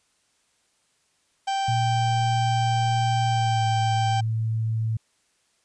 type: harmonic tone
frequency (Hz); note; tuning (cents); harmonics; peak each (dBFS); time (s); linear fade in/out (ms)
782; G5; -4; 1 / 2 / 3 / 4 / 5 / 6 / 7 / 8 / 9 / 10; -23 / -37 / -40 / -35 / -48 / -43 / -44 / -46 / -52 / -44; 1.47-4.21; 10
type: tone with pitch glide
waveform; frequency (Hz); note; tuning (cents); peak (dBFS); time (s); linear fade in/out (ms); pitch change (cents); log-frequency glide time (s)
sine; 116.54 to 111.6; A#2 to A2; 0 to +25; -22; 1.68-4.97; 5; -75; 3.3-3.63
effects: white hiss -67 dBFS RMS until 5.64 s + resampled to 22050 Hz